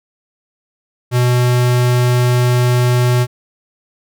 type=tone; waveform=square; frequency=123.47 Hz; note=B2; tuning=in tune; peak=-11 dBFS; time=1.11-3.27 s; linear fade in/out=50 ms; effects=none